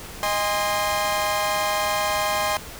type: chord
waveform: sawtooth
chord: Ab major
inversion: second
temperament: equal with one note detuned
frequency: 622.3 / 815.4 / 1046.5 Hz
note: Eb5 / Ab5 / C6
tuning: 0 / -32 / 0 cents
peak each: -22 dBFS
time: 0.23-2.57 s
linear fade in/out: 0 ms
effects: pink hiss -38 dBFS RMS until 2.79 s